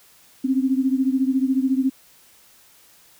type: beating tone pair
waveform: sine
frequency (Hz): 260 / 274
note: C4 / C#4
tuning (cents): -11 / -20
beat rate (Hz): 14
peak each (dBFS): -19 / -22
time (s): 0.44-1.9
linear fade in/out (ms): 10
effects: white hiss -53 dBFS RMS until 3.19 s